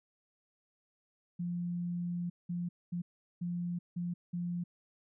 sine tone bursts at uneven times, 174.61 Hz, F3, in tune, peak -33 dBFS, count 6, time 1.39-2.3 / 2.49-2.69 / 2.92-3.02 / 3.41-3.79 / 3.96-4.14 / 4.33-4.64 s, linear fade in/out 10 ms, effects none

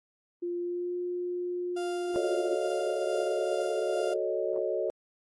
sine tone with pitch glide, 349.2 to 355.5 Hz, F4 to F4, 0 to +31 cents, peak -30 dBFS, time 0.42-2.56 s, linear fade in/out 10 ms, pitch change +31 cents, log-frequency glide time 0.58-0.96 s
35% pulse tone with tremolo, 698.5 Hz, F5, in tune, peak -34 dBFS, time 1.76-4.14 s, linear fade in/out 10 ms, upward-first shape sine, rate 2.3 Hz, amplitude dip 30%
sine chord, D# half-diminished seventh, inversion first, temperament equal, 370 / 440 / 554.4 / 622.3 Hz, F#4 / A4 / C#5 / D#5, 0 / 0 / 0 / 0 cents, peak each -33 dBFS, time 2.16-4.9 s, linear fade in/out 0 ms
effects AAC 32 kbps

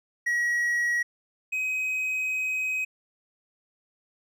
triangle tone pair in turn, 1911 / 2526 Hz, A#6 / D#7, +43 / +26 cents, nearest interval perfect fourth, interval 483 cents, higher second, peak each -21 / -24 dBFS, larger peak first, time 0.26-1.03 / 1.52-2.85 s, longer second, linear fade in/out 10 ms, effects none

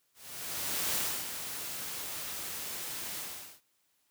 white noise with ADSR envelope, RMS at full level -31 dBFS, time 0.14-3.61 s, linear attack 820 ms, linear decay 290 ms, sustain -8 dB, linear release 420 ms, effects white hiss -74 dBFS RMS until 4.1 s + high-pass 60 Hz 12 dB/octave

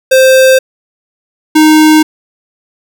square tone pair in turn, 523.3 / 310 Hz, C5 / D#4, 0 / -6 cents, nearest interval major sixth, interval 906 cents, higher first, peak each -3 dBFS, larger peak neither, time 0.11-0.59 / 1.55-2.03 s, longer neither, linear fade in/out 10 ms, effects none

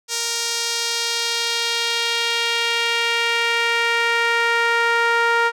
sawtooth tone with band-pass filter sweep, 466.2 Hz, A#4, in tune, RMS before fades -20 dBFS, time 0.08-5.52 s, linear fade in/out 50 ms, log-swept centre 6100 to 1400 Hz, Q 1.5, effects none

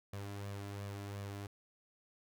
sawtooth tone with flanger, 100.5 Hz, G2, 44 cents sharp, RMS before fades -44 dBFS, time 0.13-1.47 s, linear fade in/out 5 ms, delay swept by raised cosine 1.7 to 3 ms, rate 2.8 Hz, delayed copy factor +0.5, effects none

